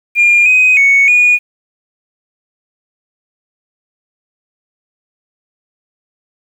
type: tone with pitch steps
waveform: sine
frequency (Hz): 2409 / 2510 / 2220 / 2453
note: D7 / D#7 / C#7 / D#7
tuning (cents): +43 / +15 / +2 / -25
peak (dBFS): -4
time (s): 0.15-1.39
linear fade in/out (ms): 50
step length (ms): 310
effects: tanh soft clip ceiling -2 dBFS + 7-bit